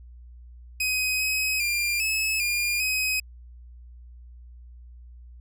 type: tone with pitch steps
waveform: sawtooth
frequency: 2520 / 2540 / 2392 / 2588 / 2412 / 2528 Hz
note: D#7 / D#7 / D7 / E7 / D7 / D#7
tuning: +21 / +35 / +31 / -32 / +46 / +27 cents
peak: -20 dBFS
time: 0.8-3.2 s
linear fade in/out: 5 ms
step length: 400 ms
effects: added 60 Hz sine -43 dBFS peak until 5.4 s